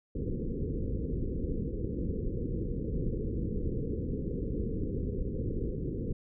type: low-pass noise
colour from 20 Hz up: pink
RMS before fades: -33 dBFS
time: 0.15-6.13 s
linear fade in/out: 5 ms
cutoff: 500 Hz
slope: 96 dB/octave
effects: none